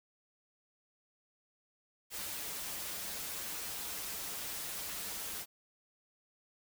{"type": "noise with comb filter", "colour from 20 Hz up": "white", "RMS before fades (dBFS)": -41, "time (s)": [2.1, 5.46], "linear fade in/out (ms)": 50, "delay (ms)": 7.9, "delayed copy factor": -0.6, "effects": []}